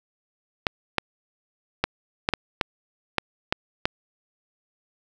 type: clicks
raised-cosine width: 0.3 ms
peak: -4 dBFS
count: 9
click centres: 0.668 / 0.983 / 1.84 / 2.289 / 2.337 / 2.612 / 3.183 / 3.525 / 3.855 s
effects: 7-bit